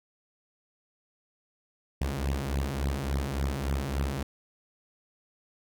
sawtooth beating tone pair, 66.7 / 70.2 Hz, C2 / C#2, +34 / +22 cents, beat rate 3.5 Hz, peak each -27 dBFS, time 2.01-4.23 s, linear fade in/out 5 ms, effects none

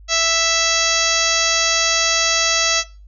harmonic tone with a mistuned harmonic, 660 Hz, E5, 2 cents sharp, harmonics 1 / 2 / 3 / 4 / 5 / 6 / 7 / 8 / 9 / 10, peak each -24 / -24 / -24 / -24 / -24 / -24 / -24 / -24 / -24 / -24 dBFS, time 0.08-2.84 s, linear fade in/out 50 ms, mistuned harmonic 8, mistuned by +31 cents, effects noise-tail reverb RT60 0.3 s tail -18 dB re dry + added 50 Hz sine -39 dBFS peak until 3.07 s

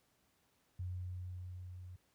sine tone with level ramp, 90.6 Hz, F#2, 36 cents flat, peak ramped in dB -37 to -47 dBFS, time 0.79-1.96 s, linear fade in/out 5 ms, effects pink hiss -75 dBFS RMS until 2.14 s + high-pass 60 Hz 12 dB/octave

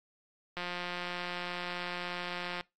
click train, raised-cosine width 0.3 ms, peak -21 dBFS, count 362, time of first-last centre 0.57-2.61 s, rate 177 Hz, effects noise-tail reverb RT60 0.2 s tail -22 dB re dry + AAC 64 kbps

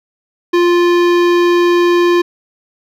sine tone with hard clipping, 349.2 Hz, F4, in tune, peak -10 dBFS, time 0.53-2.22 s, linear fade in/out 10 ms, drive 18 dB, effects none

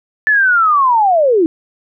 sine linear sweep, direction down, 1760 to 306.4 Hz, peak -8 dBFS, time 0.27-1.46 s, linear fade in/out 0 ms, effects none

